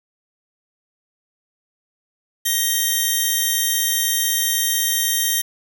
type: tone pair together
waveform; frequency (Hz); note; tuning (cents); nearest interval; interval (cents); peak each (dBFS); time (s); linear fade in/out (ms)
5% pulse; 1882 / 3162; A#6 / G7; +16 / +14; major sixth; 898; -11; 2.45-5.42; 10
effects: none